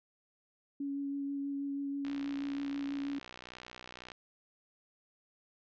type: tone with vibrato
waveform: sine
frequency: 280 Hz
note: C#4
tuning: 18 cents sharp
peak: -34 dBFS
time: 0.8-3.19 s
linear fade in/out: 5 ms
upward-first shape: sine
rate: 6.2 Hz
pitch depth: 11 cents each way
type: click train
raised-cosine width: 0.2 ms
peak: -28 dBFS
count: 129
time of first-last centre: 2.05-4.118 s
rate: 61.9 Hz
effects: low-pass 4000 Hz 12 dB/octave